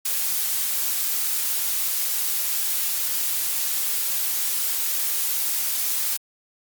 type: noise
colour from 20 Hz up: blue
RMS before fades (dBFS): -24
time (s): 0.05-6.17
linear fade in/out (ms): 5
effects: Opus 48 kbps